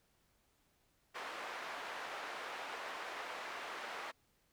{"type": "band-pass noise", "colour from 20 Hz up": "white", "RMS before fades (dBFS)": -45, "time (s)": [1.14, 4.12], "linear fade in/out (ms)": 20, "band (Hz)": [520, 1700], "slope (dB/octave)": 12, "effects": ["pink hiss -75 dBFS RMS until 4.52 s"]}